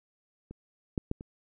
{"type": "clicks", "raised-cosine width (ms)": 3, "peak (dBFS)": [-30, -16, -17, -29], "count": 4, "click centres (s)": [0.51, 0.978, 1.114, 1.209], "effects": []}